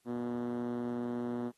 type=tone with band-pass filter; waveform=5% pulse; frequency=120.9 Hz; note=B2; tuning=36 cents flat; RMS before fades=-36 dBFS; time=0.05-1.52 s; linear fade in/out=50 ms; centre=270 Hz; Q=3.6; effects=white hiss -73 dBFS RMS until 1.57 s + AAC 32 kbps